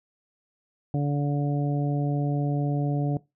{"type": "harmonic tone", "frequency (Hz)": 144.1, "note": "D3", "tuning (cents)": -33, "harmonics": [1, 2, 3, 4, 5], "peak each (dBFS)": [-23, -29, -37, -37, -37], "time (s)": [0.94, 3.17], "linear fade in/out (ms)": 2, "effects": ["noise-tail reverb RT60 0.2 s tail -20 dB re dry"]}